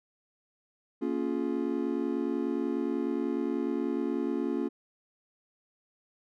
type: chord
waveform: triangle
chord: Bb minor seventh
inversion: none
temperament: just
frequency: 233.1 / 279.7 / 349.6 / 419.5 Hz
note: Bb3 / Db4 / F4 / Ab4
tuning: 0 / +16 / +2 / +17 cents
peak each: -32 / -30 / -31 / -35 dBFS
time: 1.01-4.69 s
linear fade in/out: 20 ms
effects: none